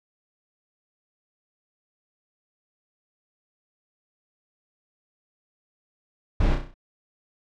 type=noise with echo; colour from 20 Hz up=brown; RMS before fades=-21 dBFS; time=6.4-6.55 s; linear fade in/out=5 ms; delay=32 ms; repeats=6; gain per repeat=-5 dB; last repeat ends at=6.742 s; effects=low-pass 4000 Hz 12 dB/octave